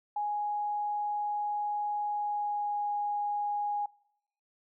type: tone with pitch glide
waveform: sine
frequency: 830.6 to 825.3 Hz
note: G#5 to G#5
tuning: 0 to -11 cents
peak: -29 dBFS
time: 0.16-3.86 s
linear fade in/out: 5 ms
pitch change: -11 cents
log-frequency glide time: 2.09-2.83 s
effects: noise-tail reverb RT60 0.8 s tail -24 dB re dry